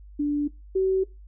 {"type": "tone pair in turn", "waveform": "sine", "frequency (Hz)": [291.9, 379.8], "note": ["D4", "F#4"], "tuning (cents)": [-10, 45], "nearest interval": "perfect fourth", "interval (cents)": 455, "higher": "second", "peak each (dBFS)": [-21, -19], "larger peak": "second", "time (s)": [[0.19, 0.48], [0.75, 1.04]], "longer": "neither", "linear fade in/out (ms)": 10, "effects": ["noise-tail reverb RT60 0.2 s tail -19 dB re dry", "added 50 Hz sine -43 dBFS peak until 1.27 s"]}